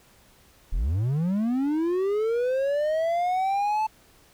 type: linear sweep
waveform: triangle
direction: up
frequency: 30.38 to 880 Hz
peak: -20 dBFS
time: 0.72-3.87 s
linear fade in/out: 10 ms
effects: pink hiss -57 dBFS RMS until 4.33 s